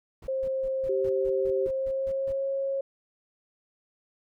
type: noise bursts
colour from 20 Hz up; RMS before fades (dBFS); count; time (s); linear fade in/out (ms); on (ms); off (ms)
brown; -44; 11; 0.22-2.325; 5; 55; 150
type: tone with pitch glide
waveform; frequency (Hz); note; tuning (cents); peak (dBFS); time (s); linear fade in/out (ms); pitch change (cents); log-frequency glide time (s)
sine; 530 to 544.9; C5 to C#5; +22 to -30; -26; 0.28-2.81; 5; +48; 1.65-2.46
type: tone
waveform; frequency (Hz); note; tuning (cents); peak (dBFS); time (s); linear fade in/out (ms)
sine; 387.8; G4; -19; -26; 0.89-1.67; 5
effects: none